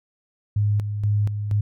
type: tone with tremolo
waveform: sine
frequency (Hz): 103.83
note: G#2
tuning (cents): 0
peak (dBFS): -17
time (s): 0.56-1.61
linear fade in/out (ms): 5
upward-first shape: square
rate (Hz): 2.1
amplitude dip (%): 55
effects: none